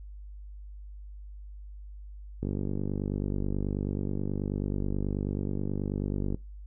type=click train; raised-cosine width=3 ms; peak=-18 dBFS; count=194; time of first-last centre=2.43-6.345 s; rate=49.3 Hz; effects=noise-tail reverb RT60 0.2 s tail -20 dB re dry + added 50 Hz sine -41 dBFS peak until 6.66 s